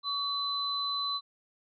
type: tone pair together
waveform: sine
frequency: 1136 / 4020 Hz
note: C#6 / B7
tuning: +42 / +30 cents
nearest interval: octave + minor seventh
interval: 2188 cents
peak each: -34 / -31 dBFS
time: 0.03-1.21 s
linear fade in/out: 50 ms
effects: none